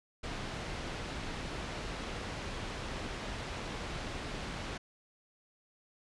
pink low-pass noise, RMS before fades -40 dBFS, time 0.23-4.78 s, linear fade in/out 10 ms, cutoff 4400 Hz, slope 12 dB/octave, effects resampled to 24000 Hz

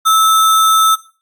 sine tone with sample-and-hold, 1307 Hz, E6, 15 cents flat, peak -7 dBFS, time 0.05-0.96 s, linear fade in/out 20 ms, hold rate 4900 Hz, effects noise-tail reverb RT60 0.4 s tail -17 dB re dry + Opus 48 kbps

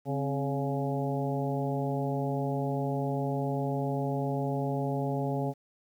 harmonic tone with a mistuned harmonic, 140 Hz, C#3, 18 cents sharp, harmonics 1 / 2 / 3 / 4 / 5 / 6, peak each -31 / -34 / -36 / -37 / -38 / -39 dBFS, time 0.05-5.54 s, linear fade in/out 50 ms, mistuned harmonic 2, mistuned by -79 cents, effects 10-bit

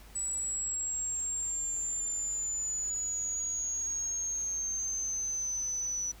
sine exponential sweep, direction down, 7880 to 5920 Hz, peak -31 dBFS, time 0.15-6.12 s, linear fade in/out 10 ms, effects added 50 Hz sine -52 dBFS peak until 6.2 s + pink hiss -56 dBFS RMS until 6.2 s

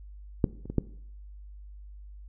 clicks, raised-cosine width 3 ms, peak -8 / -28 / -21 / -10 dBFS, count 4, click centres 0.442 / 0.656 / 0.7 / 0.783 s, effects noise-tail reverb RT60 0.6 s tail -18 dB re dry + added 50 Hz sine -43 dBFS peak until 2.28 s

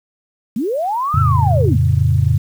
sine linear two-way sweep, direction up then down, 196 to 1357 to 196 Hz, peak -16 dBFS, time 0.56-1.76 s, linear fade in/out 5 ms, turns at 1.2 s
sine chord, F augmented, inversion none, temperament equal with one note detuned, 87.31 / 111.15 / 138.59 Hz, F2 / A2 / C#3, 0 / +18 / 0 cents, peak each -15 dBFS, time 1.14-2.38 s, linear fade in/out 5 ms
effects tanh soft clip ceiling 0 dBFS + 7-bit

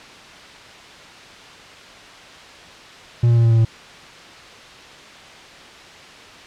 triangle tone with pitch steps, 118.8 / 117.57 / 116.36 / 115.15 / 113.96 / 112.78 Hz, A#2 / A#2 / A#2 / A#2 / A#2 / A2, +33 / +15 / -3 / -21 / -39 / +43 cents, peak -9 dBFS, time 3.23-3.65 s, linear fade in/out 5 ms, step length 70 ms, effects white hiss -40 dBFS RMS until 6.46 s + low-pass 4000 Hz 12 dB/octave

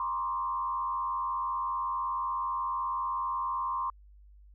sine tone with frequency modulation, 1054 Hz, C6, 12 cents sharp, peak -29 dBFS, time 0-3.9 s, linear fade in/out 2 ms, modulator 89.3 Hz, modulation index 0.93, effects added 50 Hz sine -52 dBFS peak until 4.54 s

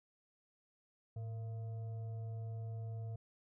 sine tone with frequency modulation, 110.1 Hz, A2, 2 cents sharp, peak -40 dBFS, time 1.16-3.16 s, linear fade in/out 5 ms, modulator 571 Hz, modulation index 0.26, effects none

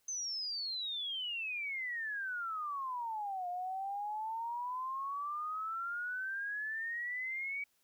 sine exponential two-way sweep, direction down then up, 6272 to 706 to 2279 Hz, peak -36 dBFS, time 0.08-7.64 s, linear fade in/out 5 ms, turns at 3.48 s, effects white hiss -75 dBFS RMS until 7.83 s

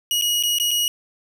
sawtooth tone with dropouts, 2900 Hz, F#7, 35 cents flat, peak -15 dBFS, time 0.11-0.88 s, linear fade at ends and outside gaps 1 ms, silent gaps 0.213-0.221 / 0.427-0.435 / 0.585-0.599 / 0.709-0.713 s, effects none

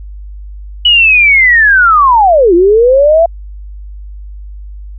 sine linear two-way sweep, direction down then up, 2960 to 333.7 to 684 Hz, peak -3 dBFS, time 0.85-3.26 s, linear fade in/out 5 ms, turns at 2.54 s, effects added 50 Hz sine -24 dBFS peak until 4.98 s

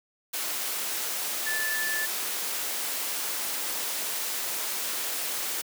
sine tone in noise, 1748 Hz, A6, 12 cents flat, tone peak -28 dBFS, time 1.46-2.06 s, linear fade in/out 10 ms, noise white, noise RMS -31 dBFS, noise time 0.33-5.62 s, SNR 0 dB, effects high-pass 300 Hz 12 dB/octave

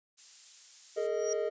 violet noise, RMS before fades -44 dBFS, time 0.17-1.08 s, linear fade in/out 20 ms
triangle chord, Ab suspended second, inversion none, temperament equal with one note detuned, 415.3 / 457.4 / 622.3 Hz, Ab4 / Bb4 / Eb5, 0 / -33 / 0 cents, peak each -32 dBFS, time 0.96-1.5 s, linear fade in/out 20 ms
sine tone with exponential growth, 5710 Hz, F8, 37 cents sharp, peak -32 dBFS, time 1.06-1.33 s, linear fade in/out 1 ms, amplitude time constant 58 ms
effects resampled to 16000 Hz

